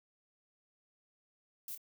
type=noise with echo; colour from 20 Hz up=violet; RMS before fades=-43 dBFS; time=1.68-1.75 s; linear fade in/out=2 ms; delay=27 ms; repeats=1; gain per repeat=-8 dB; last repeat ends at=1.777 s; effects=none